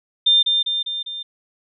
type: tone with echo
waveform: sine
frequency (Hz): 3600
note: A7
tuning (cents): +39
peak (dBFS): -11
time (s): 0.26-0.43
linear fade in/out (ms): 10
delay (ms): 200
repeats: 4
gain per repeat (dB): -4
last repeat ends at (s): 1.23
effects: none